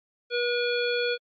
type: harmonic tone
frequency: 483.2 Hz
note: B4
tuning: 38 cents flat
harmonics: 1 / 3 / 5 / 7 / 9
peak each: -26 / -31 / -33 / -34 / -36 dBFS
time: 0.3-1.18 s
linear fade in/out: 50 ms
effects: AAC 48 kbps